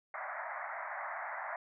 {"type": "band-pass noise", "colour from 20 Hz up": "pink", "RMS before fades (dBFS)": -41, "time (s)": [0.14, 1.56], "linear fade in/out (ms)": 2, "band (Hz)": [610, 2100], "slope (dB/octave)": 96, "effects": []}